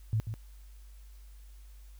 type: tone with echo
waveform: sine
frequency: 109.5 Hz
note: A2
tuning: 8 cents flat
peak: -25 dBFS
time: 0.13-0.2 s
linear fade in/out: 0 ms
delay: 140 ms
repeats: 1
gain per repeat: -8 dB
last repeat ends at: 0.34 s
effects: added 50 Hz sine -48 dBFS peak until 1.99 s + white hiss -65 dBFS RMS until 1.99 s